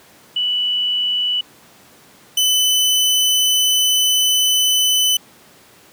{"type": "tone pair in turn", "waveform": ["sine", "sawtooth"], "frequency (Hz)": [2960, 3012], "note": ["F#7", "F#7"], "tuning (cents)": [0, 30], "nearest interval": "unison", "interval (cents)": 30, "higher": "second", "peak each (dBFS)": [-16, -10], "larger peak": "second", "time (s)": [[0.36, 1.41], [2.37, 5.17]], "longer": "second", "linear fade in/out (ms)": 5, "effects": ["pink hiss -47 dBFS RMS until 5.92 s", "high-pass 150 Hz 12 dB/octave"]}